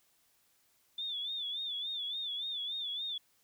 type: tone with vibrato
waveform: sine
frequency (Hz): 3520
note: A7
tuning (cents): 0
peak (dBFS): -35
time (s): 0.98-3.18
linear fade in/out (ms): 5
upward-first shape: sine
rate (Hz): 3.5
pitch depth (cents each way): 92
effects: white hiss -71 dBFS RMS until 3.43 s